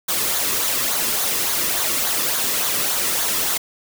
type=noise with flanger; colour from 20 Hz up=white; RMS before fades=-21 dBFS; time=0.08-3.58 s; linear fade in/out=10 ms; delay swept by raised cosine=0.37 to 1.35 ms; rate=3.5 Hz; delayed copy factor=-0.5; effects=none